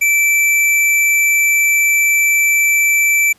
square tone, 2327 Hz, D7, 17 cents flat, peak -11 dBFS, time 0.01-3.33 s, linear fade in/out 10 ms, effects pink hiss -52 dBFS RMS until 3.38 s + resampled to 32000 Hz

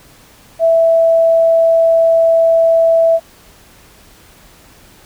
sine tone, 659.3 Hz, E5, in tune, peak -7 dBFS, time 0.59-3.2 s, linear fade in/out 50 ms, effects pink hiss -44 dBFS RMS until 5.05 s

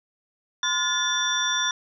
sine tone cluster, 1030 / 1428 / 1731 / 3526 / 5720 Hz, C6 / F6 / A6 / A7 / F8, -28 / +38 / -29 / +3 / +41 cents, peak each -30 / -30 / -29 / -25 / -29 dBFS, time 0.63-1.71 s, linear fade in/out 2 ms, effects none

